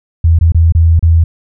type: tone with dropouts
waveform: sine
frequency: 82.41 Hz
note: E2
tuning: in tune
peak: -4 dBFS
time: 0.24-1.24 s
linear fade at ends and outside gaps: 5 ms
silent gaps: 0.389-0.41 / 0.521-0.546 / 0.723-0.749 / 0.994-1.026 s
effects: none